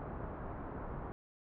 pink low-pass noise, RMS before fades -43 dBFS, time 0-1.12 s, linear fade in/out 0 ms, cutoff 1300 Hz, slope 24 dB/octave, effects none

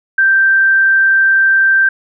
sine tone, 1568 Hz, G6, in tune, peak -7 dBFS, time 0.18-1.89 s, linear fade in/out 5 ms, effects none

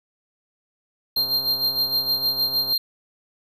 square tone with tremolo, 4188 Hz, C8, 1 cent sharp, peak -18 dBFS, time 1.16-2.78 s, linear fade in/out 5 ms, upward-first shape sine, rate 6.5 Hz, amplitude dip 65%
click train, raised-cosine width 1 ms, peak -27 dBFS, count 208, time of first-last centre 1.17-2.726 s, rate 133 Hz
effects none

